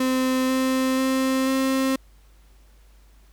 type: tone with pitch steps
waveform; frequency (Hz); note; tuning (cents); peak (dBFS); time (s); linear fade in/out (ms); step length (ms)
35% pulse; 258.7 / 261 / 263.2 / 265.5; C4 / C4 / C4 / C4; -19 / -4 / +10 / +25; -18; 0-1.96; 5; 490
effects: added 50 Hz sine -50 dBFS peak until 3.32 s + pink hiss -61 dBFS RMS until 3.32 s